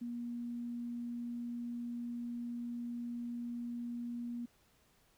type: tone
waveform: sine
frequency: 238.6 Hz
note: A#3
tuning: 41 cents sharp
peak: -38 dBFS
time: 0.01-4.46 s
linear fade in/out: 10 ms
effects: pink hiss -70 dBFS RMS until 5.17 s